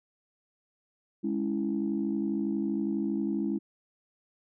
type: chord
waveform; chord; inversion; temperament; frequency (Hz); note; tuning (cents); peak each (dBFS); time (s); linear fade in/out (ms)
sine; C# minor; second; equal; 207.7 / 277.2 / 329.6; G#3 / C#4 / E4; 0 / 0 / 0; -30 / -32 / -31; 1.23-3.59; 20
effects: tanh soft clip ceiling -19 dBFS